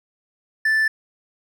triangle tone, 1760 Hz, A6, in tune, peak -14 dBFS, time 0.65-0.88 s, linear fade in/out 5 ms, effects none

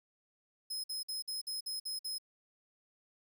sawtooth tone bursts, 5120 Hz, D#8, 49 cents sharp, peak -34 dBFS, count 8, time 0.7-2.184 s, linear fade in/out 10 ms, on 140 ms, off 52 ms, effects 12-bit

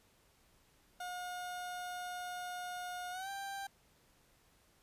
30% pulse tone with pitch glide, 719 to 788.6 Hz, F#5 to G5, -50 to +10 cents, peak -38 dBFS, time 1-3.67 s, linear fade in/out 5 ms, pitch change +160 cents, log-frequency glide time 3.11-3.29 s, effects pink hiss -69 dBFS RMS until 4.82 s + resampled to 32000 Hz

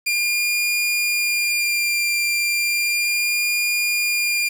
sawtooth tone with vibrato, 2401 Hz, D7, 38 cents sharp, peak -15 dBFS, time 0.06-4.49 s, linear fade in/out 10 ms, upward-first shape sine, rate 0.34 Hz, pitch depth 14 cents each way, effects 7-bit

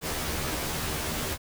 pink noise with comb filter, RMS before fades -31 dBFS, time 0.01-1.38 s, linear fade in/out 50 ms, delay 13 ms, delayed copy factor +0.85, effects none

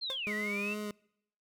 sine linear two-way sweep, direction down then up, 4306 to 1889 to 2731 Hz, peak -34 dBFS, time 0.01-0.75 s, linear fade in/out 20 ms, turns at 0.34 s
sawtooth tone with exponential decay, 530 Hz, C5, 22 cents sharp, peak -32 dBFS, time 0.1-0.21 s, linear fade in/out 0 ms, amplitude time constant 23 ms
25% pulse tone with vibrato, 206.6 Hz, G#3, 9 cents flat, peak -32 dBFS, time 0.27-0.91 s, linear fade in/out 0 ms, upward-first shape sine, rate 2.4 Hz, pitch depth 35 cents each way
effects noise-tail reverb RT60 0.8 s tail -26 dB re dry

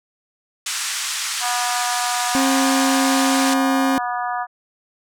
white band-pass noise, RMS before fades -25 dBFS, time 0.66-3.54 s, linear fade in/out 5 ms, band 1100 to 8800 Hz, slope 24 dB/octave
harmonic tone, 243.6 Hz, B3, 24 cents flat, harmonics 3 / 4 / 5 / 6 / 7, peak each -24 / -27 / -28 / -33 / -32 dBFS, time 1.4-4.47 s, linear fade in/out 50 ms
40% pulse tone, 267.8 Hz, C4, 40 cents sharp, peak -16 dBFS, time 2.35-3.98 s, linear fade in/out 0 ms
effects none

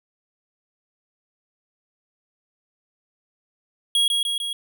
square tone with echo, 3300 Hz, G#7, 12 cents flat, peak -17 dBFS, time 3.95-4.08 s, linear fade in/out 2 ms, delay 150 ms, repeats 3, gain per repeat -3 dB, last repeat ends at 4.53 s, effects none

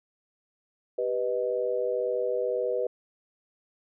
sine chord, G augmented, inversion none, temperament equal, 392 / 493.9 / 622.3 Hz, G4 / B4 / D#5, 0 / 0 / 0 cents, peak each -32 / -27 / -32 dBFS, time 0.98-2.87 s, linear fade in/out 5 ms, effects none

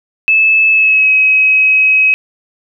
sine tone with pitch glide, 2610 to 2550 Hz, E7 to D#7, -18 to +42 cents, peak -6 dBFS, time 0.28-2.14 s, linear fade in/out 0 ms, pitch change -40 cents, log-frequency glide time 0.71-1.1 s, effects none

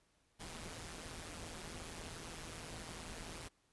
pink noise with amplitude modulation, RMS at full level -45 dBFS, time 0.39-3.49 s, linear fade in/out 20 ms, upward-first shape sine, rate 164 Hz, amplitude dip 70%, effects pink hiss -75 dBFS RMS until 3.72 s + resampled to 24000 Hz

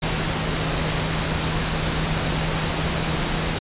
sine tone in noise, 158.7 Hz, D#3, 35 cents sharp, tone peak -27 dBFS, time 0.02-3.59 s, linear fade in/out 10 ms, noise pink, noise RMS -24 dBFS, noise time 0.02-3.59 s, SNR -6 dB, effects resampled to 8000 Hz

